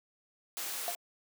white noise, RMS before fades -38 dBFS, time 0.57-0.95 s, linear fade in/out 0 ms
sine tone with exponential decay, 694 Hz, F5, 11 cents flat, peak -27 dBFS, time 0.88-0.96 s, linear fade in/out 0 ms, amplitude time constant 16 ms
effects high-pass 400 Hz 12 dB/octave

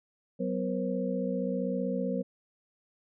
sine tone cluster, 188.7 / 249.7 / 479.6 / 535 Hz, F#3 / B3 / A#4 / C5, +34 / +19 / +49 / +38 cents, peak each -32 / -34 / -35 / -35 dBFS, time 0.39-2.23 s, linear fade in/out 20 ms, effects none

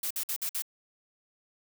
blue noise bursts, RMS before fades -32 dBFS, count 5, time 0.03-0.622 s, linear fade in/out 5 ms, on 76 ms, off 53 ms, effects none

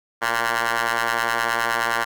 10% pulse ring-modulated tone, 116.8 Hz, A#2, 4 cents sharp, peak -9 dBFS, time 0.21-2.05 s, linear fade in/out 20 ms, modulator 1280 Hz, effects none

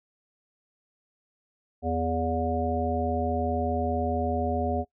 harmonic tone with a mistuned harmonic, 82.41 Hz, E2, in tune, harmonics 1 / 3 / 5 / 7 / 9, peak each -30 / -31 / -33 / -32 / -30 dBFS, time 1.82-4.85 s, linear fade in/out 50 ms, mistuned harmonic 9, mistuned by -53 cents, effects noise-tail reverb RT60 0.1 s tail -21 dB re dry

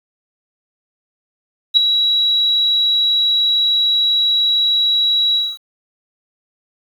sine tone with ADSR envelope, 3889 Hz, B7, 27 cents flat, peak -4 dBFS, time 1.74-5.58 s, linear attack 31 ms, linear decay 6 ms, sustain -8 dB, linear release 230 ms, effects 7-bit

